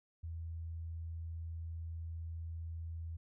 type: tone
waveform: sine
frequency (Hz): 82.41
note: E2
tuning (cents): 0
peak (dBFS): -40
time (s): 0.23-3.17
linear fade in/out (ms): 10
effects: none